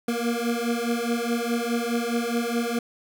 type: beating tone pair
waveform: 25% pulse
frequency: 233.1 / 237.9 Hz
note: A#3 / A#3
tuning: 0 / +35 cents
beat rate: 4.8 Hz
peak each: -23 dBFS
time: 0.08-2.79 s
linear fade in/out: 5 ms
effects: none